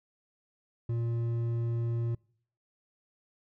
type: tone with hard clipping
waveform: triangle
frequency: 116.8 Hz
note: A#2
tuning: 4 cents sharp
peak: -30 dBFS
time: 0.89-2.15 s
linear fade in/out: 5 ms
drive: 10 dB
effects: noise-tail reverb RT60 0.6 s tail -26 dB re dry